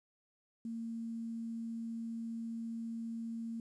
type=tone with quantisation; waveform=sine; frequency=228.7 Hz; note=A#3; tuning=33 cents flat; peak=-38 dBFS; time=0.65-3.6 s; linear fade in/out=2 ms; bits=11; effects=resampled to 24000 Hz